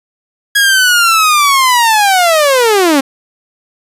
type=linear sweep; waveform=sawtooth; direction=down; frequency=1661.2 to 261.6 Hz; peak=-3 dBFS; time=0.55-3.01 s; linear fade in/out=10 ms; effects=resampled to 32000 Hz